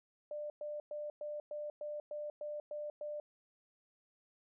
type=tone bursts; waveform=sine; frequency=595 Hz; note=D5; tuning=22 cents sharp; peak=-39 dBFS; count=10; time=0.31-3.2 s; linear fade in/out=2 ms; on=190 ms; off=110 ms; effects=none